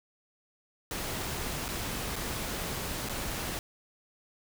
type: noise with dropouts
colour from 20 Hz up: pink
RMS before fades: -35 dBFS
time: 0.91-3.59 s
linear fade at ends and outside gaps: 1 ms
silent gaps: 1.682-1.687 / 2.158-2.162 / 3.088-3.095 s
effects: none